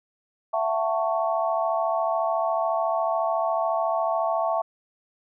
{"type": "chord", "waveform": "sine", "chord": "F# minor seventh", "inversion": "third", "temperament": "just", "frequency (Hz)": [666, 740, 888, 1110], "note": ["E5", "F#5", "A5", "C#6"], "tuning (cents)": [18, 0, 16, 2], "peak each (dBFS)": [-24, -30, -29, -29], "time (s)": [0.53, 4.62], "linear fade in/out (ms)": 10, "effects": []}